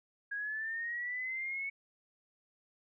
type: linear sweep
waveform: sine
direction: up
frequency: 1634 to 2221 Hz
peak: -35 dBFS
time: 0.31-1.7 s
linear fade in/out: 10 ms
effects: none